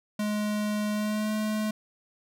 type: tone with pitch glide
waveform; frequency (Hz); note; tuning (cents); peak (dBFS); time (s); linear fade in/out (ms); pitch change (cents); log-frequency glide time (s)
square; 210 to 214.4; G#3 to A3; +19 to -45; -27; 0.19-1.71; 5; +36; 0.93-1.32
effects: none